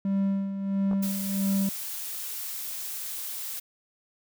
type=tone with tremolo; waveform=triangle; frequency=196 Hz; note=G3; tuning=in tune; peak=-20 dBFS; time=0.05-1.69 s; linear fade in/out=2 ms; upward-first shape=sine; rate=1.5 Hz; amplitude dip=60%
type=clicks; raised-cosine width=1 ms; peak=-24 dBFS; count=2; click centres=0.913 / 0.932 s
type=noise; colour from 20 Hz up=blue; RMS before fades=-35 dBFS; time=1.02-3.6 s; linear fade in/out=10 ms
effects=none